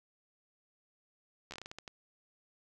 slowing click train, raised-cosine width 0.2 ms, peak -27 dBFS, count 10, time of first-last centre 1.51-1.878 s, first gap 12 ms, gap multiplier 1.29, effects none

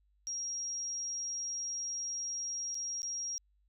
sine tone with dropouts, 5630 Hz, F8, 13 cents sharp, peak -35 dBFS, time 0.27-3.38 s, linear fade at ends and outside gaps 0 ms, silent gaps 2.745-2.752 / 3.019-3.03 s, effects added 50 Hz sine -68 dBFS peak until 3.68 s

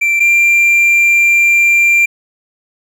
triangle tone pair in turn, 2349 / 2374 Hz, D7 / D7, 0 / +18 cents, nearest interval unison, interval 18 cents, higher second, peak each -8 / -5 dBFS, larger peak second, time 0.01-0.2 / 0.2-2.06 s, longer second, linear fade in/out 10 ms, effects none

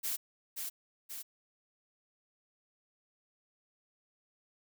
blue noise with echo, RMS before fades -35 dBFS, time 0.03-0.17 s, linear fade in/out 20 ms, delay 530 ms, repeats 2, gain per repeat -4 dB, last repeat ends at 1.23 s, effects none

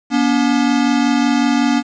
square tone pair together, 239.9 / 285.3 Hz, A#3 / C#4, +50 / +50 cents, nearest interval minor third, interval 300 cents, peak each -16 dBFS, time 0.1-1.83 s, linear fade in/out 50 ms, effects resampled to 16000 Hz + 7-bit

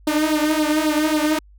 sawtooth tone with flanger, 306.4 Hz, D#4, 27 cents flat, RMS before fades -19 dBFS, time 0.07-1.39 s, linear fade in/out 5 ms, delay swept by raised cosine 0.21 to 3.91 ms, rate 3.7 Hz, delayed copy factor +0.8, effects added 50 Hz sine -45 dBFS peak until 1.58 s

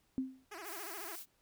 sine tone with exponential decay, 261.6 Hz, C4, in tune, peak -29 dBFS, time 0.18-0.45 s, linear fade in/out 0 ms, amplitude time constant 57 ms
10% pulse tone with vibrato, 371 Hz, F#4, 5 cents sharp, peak -37 dBFS, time 0.51-1.16 s, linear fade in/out 10 ms, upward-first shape sine, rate 14 Hz, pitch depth 240 cents each way
blue noise, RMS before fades -47 dBFS, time 0.63-1.26 s, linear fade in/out 50 ms
effects pink hiss -74 dBFS RMS until 1.41 s

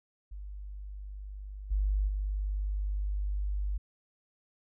sine tone with level steps, 49.85 Hz, G1, 30 cents sharp, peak -39 / -25 / -29 dBFS, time 0.31-3.78 s, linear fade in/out 10 ms, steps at 1.7 / 2.07 s, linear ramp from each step 20 ms, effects none

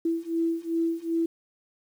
sine beating tone pair, 330 / 332.6 Hz, E4 / E4, +2 / +16 cents, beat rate 2.6 Hz, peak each -28 / -27 dBFS, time 0.05-1.26 s, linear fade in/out 5 ms, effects 9-bit

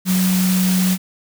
sine tone in noise, 185 Hz, F#3, in tune, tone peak -14 dBFS, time 0.05-0.98 s, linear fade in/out 50 ms, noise white, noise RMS -24 dBFS, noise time 0.05-0.98 s, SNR +7 dB, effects none

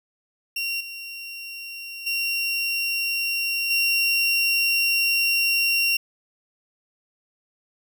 30% pulse tone with level steps, 2751 Hz, F7, 27 cents flat, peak -22 / -31 / -20 / -16 dBFS, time 0.56-5.97 s, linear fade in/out 5 ms, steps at 0.8 / 2.06 / 3.7 s, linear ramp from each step 10 ms, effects none

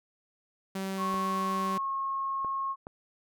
sawtooth tone, 192.3 Hz, G3, 33 cents flat, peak -28 dBFS, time 0.75-1.78 s, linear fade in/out 5 ms
sine tone with pitch glide, 1098 to 1084.8 Hz, C#6 to C#6, -17 to -38 cents, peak -29 dBFS, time 0.97-2.76 s, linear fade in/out 50 ms, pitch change -21 cents, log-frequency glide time 1.37-1.94 s
clicks, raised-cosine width 1 ms, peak -27 dBFS, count 3, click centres 1.142 / 2.447 / 2.869 s
effects none

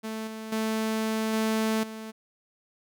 sawtooth tone with level steps, 220 Hz, A3, in tune, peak -28 / -32 / -22 / -20 / -33 dBFS, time 0.03-2.12 s, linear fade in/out 20 ms, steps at 0.27 / 0.52 / 1.33 / 1.83 s, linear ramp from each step 5 ms, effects none

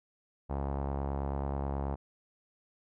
sawtooth tone with low-pass filter, 69.3 Hz, C#2, in tune, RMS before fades -34 dBFS, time 0.49-1.96 s, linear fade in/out 20 ms, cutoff 850 Hz, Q 2.3, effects none

